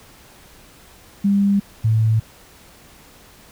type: tone pair in turn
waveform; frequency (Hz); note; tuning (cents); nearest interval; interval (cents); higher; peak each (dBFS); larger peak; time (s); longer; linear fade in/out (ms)
sine; 200 / 110.7; G3 / A2; +35 / +11; minor seventh; 1024; first; -13; neither; 1.24-1.6 / 1.84-2.2; neither; 10
effects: pink hiss -47 dBFS RMS until 3.51 s